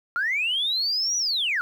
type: linear two-way sweep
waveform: sine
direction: up then down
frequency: 1356 to 5920 to 1356 Hz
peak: -21 dBFS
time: 0.16-1.61 s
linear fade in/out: 0 ms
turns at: 1.17 s
effects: tanh soft clip ceiling -17 dBFS + 9-bit